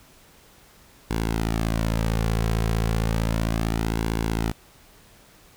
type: tone with flanger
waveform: sawtooth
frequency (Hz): 55.5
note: A1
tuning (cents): +16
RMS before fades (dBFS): -24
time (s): 1.1-4.52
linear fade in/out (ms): 10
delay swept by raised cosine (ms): 1.6 to 3.4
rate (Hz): 0.33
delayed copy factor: -0.6
effects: pink hiss -53 dBFS RMS until 5.56 s